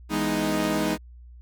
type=chord; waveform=sawtooth; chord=E major seventh; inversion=none; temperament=equal; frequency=164.81 / 207.7 / 246.9 / 311.1 Hz; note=E3 / G#3 / B3 / D#4; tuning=0 / 0 / 0 / 0 cents; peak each=-28 / -24 / -28 / -22 dBFS; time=0.09-0.98 s; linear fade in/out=50 ms; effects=added 60 Hz sine -43 dBFS peak until 1.41 s